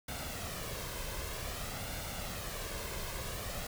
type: noise with flanger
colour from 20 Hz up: pink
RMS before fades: -40 dBFS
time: 0.08-3.67 s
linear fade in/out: 5 ms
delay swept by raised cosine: 1.4 to 1.93 ms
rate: 0.52 Hz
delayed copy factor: +0.5
effects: none